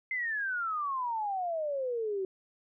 sine exponential sweep, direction down, 2093 to 372.3 Hz, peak -30 dBFS, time 0.11-2.25 s, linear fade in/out 2 ms, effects none

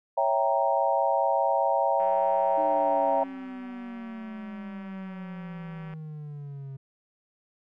sine chord, C# diminished seventh, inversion none, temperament equal, 554.4 / 659.3 / 784 / 932.3 Hz, C#5 / E5 / G5 / Bb5, 0 / 0 / 0 / 0 cents, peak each -27 dBFS, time 0.17-3.24 s, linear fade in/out 10 ms
click train, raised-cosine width 0.5 ms, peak -33 dBFS, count 753, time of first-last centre 2-5.937 s, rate 191 Hz
triangle exponential sweep, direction down, 308.7 to 134.2 Hz, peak -34 dBFS, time 2.57-6.77 s, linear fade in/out 10 ms
effects none

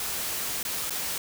white noise with dropouts, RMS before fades -31 dBFS, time 0-1.18 s, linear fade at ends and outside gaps 2 ms, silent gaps 0.63-0.65 / 0.897-0.905 s, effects none

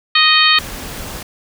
harmonic tone, 622.3 Hz, D#5, in tune, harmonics 2 / 3 / 4 / 5 / 6 / 7, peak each -16 / -16 / -16 / -16 / -16 / -16 dBFS, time 0.15-0.59 s, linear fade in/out 5 ms
clicks, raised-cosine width 0.3 ms, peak -24 / -28 dBFS, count 2, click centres 0.17 / 0.213 s
pink noise, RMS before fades -28 dBFS, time 0.58-1.23 s, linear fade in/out 5 ms
effects none

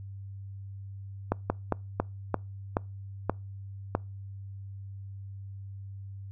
slowing click train, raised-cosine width 1 ms, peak -11 dBFS, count 8, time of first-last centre 1.32-3.951 s, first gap 180 ms, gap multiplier 1.24, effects noise-tail reverb RT60 0.3 s tail -26 dB re dry + added 98 Hz sine -39 dBFS peak until 6.31 s

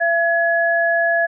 sine tone pair together, 675.7 / 1690 Hz, E5 / G#6, +43 / +30 cents, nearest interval octave + major third, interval 1587 cents, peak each -17 dBFS, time 0-1.27 s, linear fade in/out 20 ms, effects none

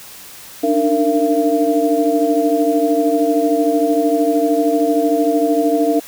sine tone cluster, 290.3 / 303.4 / 460.3 / 677 Hz, D4 / D#4 / A#4 / E5, -20 / -44 / -22 / +46 cents, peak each -18 dBFS, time 0.63-6 s, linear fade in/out 10 ms, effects white hiss -37 dBFS RMS until 6.07 s

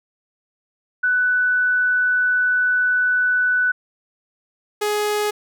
sine / sawtooth tone pair in turn, 1491 / 418.4 Hz, F#6 / G#4, +13 / +13 cents, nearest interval octave + minor seventh, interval 2200 cents, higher first, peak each -15 dBFS, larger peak neither, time 1.03-3.72 / 4.81-5.31 s, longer first, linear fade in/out 10 ms, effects none

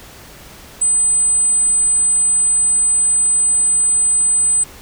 sine tone, 8100 Hz, B8, 43 cents sharp, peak -11 dBFS, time 0.81-4.64 s, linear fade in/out 10 ms, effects pink hiss -39 dBFS RMS until 4.81 s

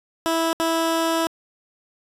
15% pulse tone bursts at uneven times, 328.2 Hz, E4, 8 cents flat, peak -13 dBFS, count 2, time 0.26-0.53 / 0.6-1.27 s, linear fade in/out 0 ms, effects resampled to 32000 Hz

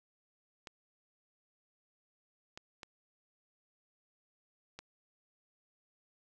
clicks, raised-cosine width 0.2 ms, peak -28 dBFS, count 4, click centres 0.672 / 2.575 / 2.832 / 4.79 s, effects none

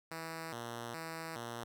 5% pulse tone with vibrato, 138.59 Hz, C#3, in tune, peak -30 dBFS, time 0.11-1.64 s, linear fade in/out 5 ms, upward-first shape square, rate 1.2 Hz, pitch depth 280 cents each way, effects none

